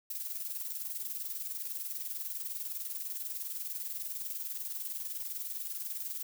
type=noise with tremolo; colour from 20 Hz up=violet; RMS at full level=-37 dBFS; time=0.1-6.23 s; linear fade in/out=5 ms; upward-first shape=square; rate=20 Hz; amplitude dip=50%; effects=none